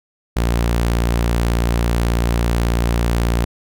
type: tone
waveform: sawtooth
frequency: 58.27 Hz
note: A#1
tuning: in tune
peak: -11 dBFS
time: 0.36-3.45 s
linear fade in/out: 10 ms
effects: none